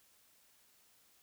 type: silence
effects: white hiss -68 dBFS RMS until 1.22 s